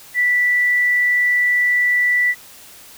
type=tone; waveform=sine; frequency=1967 Hz; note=B6; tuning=7 cents flat; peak=-13 dBFS; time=0.14-2.35 s; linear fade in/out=50 ms; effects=white hiss -42 dBFS RMS until 2.97 s